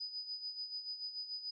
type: tone with tremolo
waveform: sine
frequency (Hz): 4978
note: D#8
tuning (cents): 0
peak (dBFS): -38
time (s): 0-1.51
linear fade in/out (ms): 10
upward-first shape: sine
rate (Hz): 6.9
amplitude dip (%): 65
effects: none